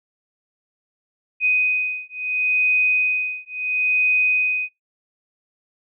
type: beating tone pair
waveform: sine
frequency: 2500 / 2500.73 Hz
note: D#7 / D#7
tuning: +8 / +8 cents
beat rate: 0.73 Hz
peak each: -21 dBFS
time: 1.4-4.69 s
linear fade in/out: 50 ms
effects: noise-tail reverb RT60 0.2 s tail -22 dB re dry